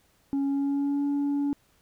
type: tone with pitch glide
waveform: sine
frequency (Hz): 277.2 to 284.7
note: C#4 to C#4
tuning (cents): 0 to +46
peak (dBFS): -21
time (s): 0.33-1.53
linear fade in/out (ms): 0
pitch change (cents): +46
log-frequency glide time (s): 0.46-1.04
effects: tanh soft clip ceiling -23 dBFS + pink hiss -65 dBFS RMS until 1.81 s